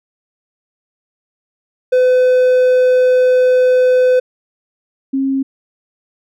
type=tone pair in turn; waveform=triangle / sine; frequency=506 / 269.6 Hz; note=B4 / C#4; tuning=+42 / -48 cents; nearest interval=major seventh; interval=1090 cents; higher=first; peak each=-6 / -13 dBFS; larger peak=first; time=1.92-4.2 / 5.13-5.43 s; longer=first; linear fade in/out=10 ms; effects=none

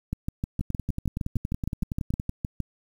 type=two click trains; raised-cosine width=5 ms; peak=-16 / -15 dBFS; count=18 / 17; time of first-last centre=0.61-2.199 / 0.13-2.603 s; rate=10.7 / 6.47 Hz; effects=8-bit

